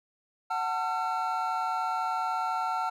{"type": "tone cluster", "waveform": "triangle", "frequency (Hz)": [743, 893, 1359], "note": ["F#5", "A5", "F6"], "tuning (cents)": [7, 25, -48], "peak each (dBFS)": -30, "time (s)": [0.5, 2.9], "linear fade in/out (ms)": 10, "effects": []}